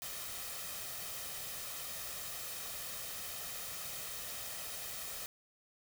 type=noise with comb filter; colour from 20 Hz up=white; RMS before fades=-43 dBFS; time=0.02-5.26 s; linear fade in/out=0 ms; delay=1.6 ms; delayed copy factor=+0.5; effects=none